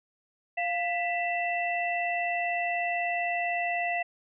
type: tone cluster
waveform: sine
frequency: 698 / 1979 / 2672 Hz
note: F5 / B6 / E7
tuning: -1 / +3 / +23 cents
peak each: -29 / -32 / -33 dBFS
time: 0.57-4.03 s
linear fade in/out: 10 ms
effects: none